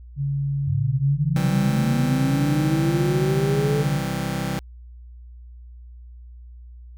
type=tone with pitch glide; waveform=sine; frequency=140 to 144.94 Hz; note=C#3 to D3; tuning=+18 to -22 cents; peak=-21 dBFS; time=0.16-4.02 s; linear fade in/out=50 ms; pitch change=+60 cents; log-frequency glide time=2.24-2.69 s
type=linear sweep; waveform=sine; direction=up; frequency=92.5 to 440.4 Hz; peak=-22 dBFS; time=0.65-3.85 s; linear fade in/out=50 ms
type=chord; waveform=sawtooth; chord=C major; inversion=none; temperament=just; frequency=130.81 / 163.52 / 196.22 Hz; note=C3 / E3 / G3; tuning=0 / -14 / +2 cents; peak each=-24 dBFS; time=1.36-4.59 s; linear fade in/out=0 ms
effects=added 60 Hz sine -39 dBFS peak until 6.97 s